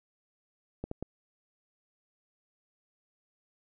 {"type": "clicks", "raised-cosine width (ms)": 2, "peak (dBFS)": -22, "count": 3, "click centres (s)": [0.84, 0.914, 1.026], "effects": []}